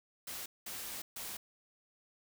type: noise bursts at uneven times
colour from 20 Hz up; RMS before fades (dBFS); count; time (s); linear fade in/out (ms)
white; -43; 3; 0.27-0.46 / 0.66-1.02 / 1.16-1.37; 5
effects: none